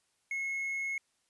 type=tone with hard clipping; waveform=sine; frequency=2175 Hz; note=C#7; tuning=33 cents flat; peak=-33 dBFS; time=0.31-0.98 s; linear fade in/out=2 ms; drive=2 dB; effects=white hiss -75 dBFS RMS until 1.29 s + resampled to 24000 Hz